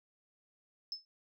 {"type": "tone with exponential decay", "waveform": "sine", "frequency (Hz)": 5240, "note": "E8", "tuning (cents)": -11, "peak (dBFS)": -32, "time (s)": [0.92, 1.05], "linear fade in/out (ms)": 1, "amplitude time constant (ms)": 27, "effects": ["tanh soft clip ceiling -31 dBFS"]}